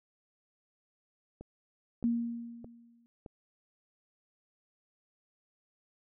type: click train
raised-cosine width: 2 ms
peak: -32 dBFS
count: 4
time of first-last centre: 1.41-3.262 s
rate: 1.62 Hz
type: tone with exponential decay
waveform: sine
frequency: 234.5 Hz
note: A#3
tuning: 11 cents sharp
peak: -24 dBFS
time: 2.04-3.06 s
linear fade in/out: 0 ms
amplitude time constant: 220 ms
effects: none